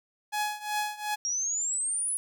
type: tone with tremolo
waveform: sawtooth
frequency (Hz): 841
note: G#5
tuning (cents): +22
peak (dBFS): -22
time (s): 0.32-1.16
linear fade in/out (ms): 20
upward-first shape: triangle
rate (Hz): 2.7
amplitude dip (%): 90
type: exponential sweep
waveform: sine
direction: up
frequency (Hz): 5588 to 10460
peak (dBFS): -27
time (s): 1.25-2.17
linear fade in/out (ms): 0
effects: none